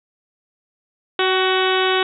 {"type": "harmonic tone with a mistuned harmonic", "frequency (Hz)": 374, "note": "F#4", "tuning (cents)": 19, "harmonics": [1, 2, 3, 4, 5, 6, 7, 8, 9, 10], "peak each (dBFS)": [-19, -24, -24, -24, -28, -29, -29, -26, -27, -28], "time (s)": [1.19, 2.03], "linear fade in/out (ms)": 2, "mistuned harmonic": 2, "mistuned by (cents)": 28, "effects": []}